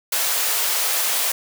white high-pass noise, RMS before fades -21 dBFS, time 0.12-1.32 s, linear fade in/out 5 ms, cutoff 460 Hz, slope 24 dB/octave, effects none

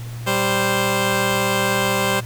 10% pulse tone pair together, 196 / 523.3 Hz, G3 / C5, 0 / 0 cents, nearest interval octave + perfect fourth, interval 1700 cents, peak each -12 dBFS, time 0.26-2.21 s, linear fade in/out 20 ms, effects added 118 Hz sine -28 dBFS peak until 2.25 s + pink hiss -41 dBFS RMS until 2.25 s

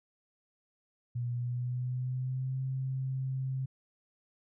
sine tone with pitch glide, 121 to 131.95 Hz, B2 to C3, -35 to +15 cents, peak -31 dBFS, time 1.15-3.66 s, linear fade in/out 10 ms, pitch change +150 cents, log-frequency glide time 1.33-2.61 s, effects none

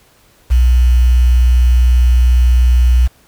sine tone with quantisation, 61.3 Hz, B1, 12 cents flat, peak -6 dBFS, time 0.5-3.08 s, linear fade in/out 20 ms, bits 5, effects pink hiss -50 dBFS RMS until 3.27 s

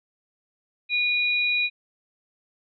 sine tone pair together, 2449 / 3888 Hz, D#7 / B7, -28 / -28 cents, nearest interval minor sixth, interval 800 cents, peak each -21 / -28 dBFS, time 0.89-1.7 s, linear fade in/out 50 ms, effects none

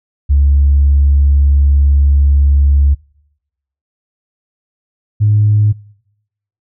sine tone pair in turn, 70.5 / 105.2 Hz, C#2 / G#2, +30 / +23 cents, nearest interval perfect fifth, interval 693 cents, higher second, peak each -5 / -6 dBFS, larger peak first, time 0.29-2.95 / 5.2-5.73 s, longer first, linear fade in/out 20 ms, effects noise-tail reverb RT60 0.9 s tail -26 dB re dry + tanh soft clip ceiling -2 dBFS

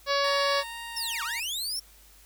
harmonic tone, 562 Hz, C#5, 24 cents sharp, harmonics 1 / 2 / 3 / 4 / 5 / 6 / 7 / 8 / 9 / 10, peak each -27 / -28 / -32 / -36 / -38 / -38 / -35 / -34 / -36 / -41 dBFS, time 0.06-0.64 s, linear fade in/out 50 ms
15% pulse tone with vibrato, 927 Hz, A#5, 10 cents flat, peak -30 dBFS, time 0.24-1.4 s, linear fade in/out 5 ms, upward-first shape sine, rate 2.1 Hz, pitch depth 9 cents each way
sawtooth linear two-way sweep, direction down then up, 5588 to 1084 to 5588 Hz, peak -27 dBFS, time 0.96-1.8 s, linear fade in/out 10 ms, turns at 1.23 s
effects added 50 Hz sine -56 dBFS peak until 2.25 s + white hiss -56 dBFS RMS until 2.25 s

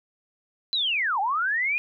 sine linear two-way sweep, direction down then up, 4079 to 750 to 2489 Hz, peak -22 dBFS, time 0.73-1.78 s, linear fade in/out 0 ms, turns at 1.2 s, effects none

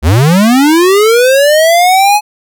square linear sweep, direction up, 65.41 to 849 Hz, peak -5 dBFS, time 0.02-2.21 s, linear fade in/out 50 ms, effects none

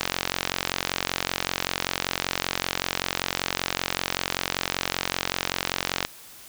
click train, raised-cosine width 0.2 ms, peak -5 dBFS, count 274, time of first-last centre 0.01-6.05 s, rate 45.2 Hz, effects white hiss -46 dBFS RMS until 6.48 s

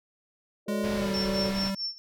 sine chord, D major seventh, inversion first, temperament equal, 370 / 440 / 554.4 / 587.3 Hz, F#4 / A4 / C#5 / D5, 0 / 0 / 0 / 0 cents, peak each -36 / -36 / -39 / -35 dBFS, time 0.66-1.54 s, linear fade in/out 50 ms
square tone with pitch glide, 207.7 to 194.91 Hz, G#3 to G3, 0 to -10 cents, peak -29 dBFS, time 0.68-1.75 s, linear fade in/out 5 ms, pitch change -110 cents, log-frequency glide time 0.94-1.13 s
pink low-pass noise, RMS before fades -37 dBFS, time 0.83-1.71 s, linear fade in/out 20 ms, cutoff 5800 Hz, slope 96 dB/octave
sine tone with tremolo, 5410 Hz, E8, 44 cents sharp, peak -28 dBFS, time 1.14-1.98 s, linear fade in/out 0 ms, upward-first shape sine, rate 4.6 Hz, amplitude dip 90%
effects none

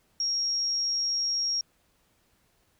sine tone, 5588 Hz, F8, in tune, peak -25 dBFS, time 0.2-1.61 s, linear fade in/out 2 ms, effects pink hiss -68 dBFS RMS until 2.79 s

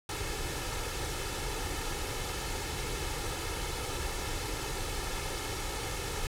pink noise with comb filter, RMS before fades -35 dBFS, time 0.09-6.27 s, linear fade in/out 2 ms, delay 2.3 ms, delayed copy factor +0.6, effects low-pass 11000 Hz 12 dB/octave

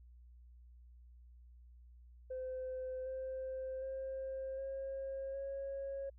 sine tone with pitch steps, 515 / 523.1 / 531.3 / 539.7 / 548.2 Hz, C5 / C5 / C5 / C#5 / C#5, -28 / -1 / +26 / -46 / -19 cents, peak -38 dBFS, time 2.3-6.1 s, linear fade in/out 10 ms, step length 760 ms, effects tanh soft clip ceiling -36 dBFS + added 60 Hz sine -56 dBFS peak until 6.18 s

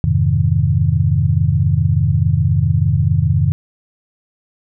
sine chord, F minor seventh, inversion none, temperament equal, 87.31 / 103.83 / 130.81 / 155.56 Hz, F2 / Ab2 / C3 / Eb3, 0 / 0 / 0 / 0 cents, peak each -17 dBFS, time 0.04-3.52 s, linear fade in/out 0 ms, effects none

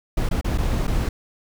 brown noise with dropouts, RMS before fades -21 dBFS, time 0.17-1.09 s, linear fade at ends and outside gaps 5 ms, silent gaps 0.29-0.311 / 0.412-0.444 / 0.577-0.582 / 0.871-0.877 s, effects none

